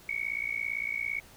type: tone with amplitude modulation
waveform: sine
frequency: 2228 Hz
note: C#7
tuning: 8 cents sharp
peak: -26 dBFS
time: 0.09-1.2 s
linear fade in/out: 2 ms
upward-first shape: sine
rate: 57.7 Hz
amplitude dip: 95%
effects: pink hiss -54 dBFS RMS until 1.36 s